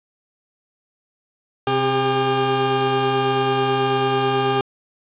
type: tone pair together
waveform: 20% pulse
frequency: 130.81 / 401.6 Hz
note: C3 / G4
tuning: 0 / +42 cents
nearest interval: octave + perfect fifth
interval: 1942 cents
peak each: -19 / -13 dBFS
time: 1.67-4.61 s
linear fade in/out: 2 ms
effects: resampled to 8000 Hz + 8-bit